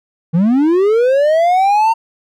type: linear sweep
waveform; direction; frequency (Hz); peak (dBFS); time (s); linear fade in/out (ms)
triangle; up; 155.56 to 920; -7; 0.33-1.94; 20
effects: none